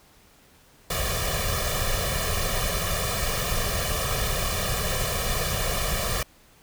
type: noise with comb filter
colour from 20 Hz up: pink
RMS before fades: -26 dBFS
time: 0.9-6.23 s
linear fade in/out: 5 ms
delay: 1.7 ms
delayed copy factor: +1
effects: pink hiss -56 dBFS RMS until 6.62 s